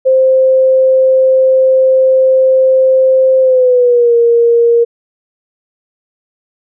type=tone with pitch glide; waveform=sine; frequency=523.3 to 468.9 Hz; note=C5 to A#4; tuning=0 to +10 cents; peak=-5 dBFS; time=0.05-4.85 s; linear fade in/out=20 ms; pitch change=-190 cents; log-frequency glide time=3.41-4.15 s; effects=none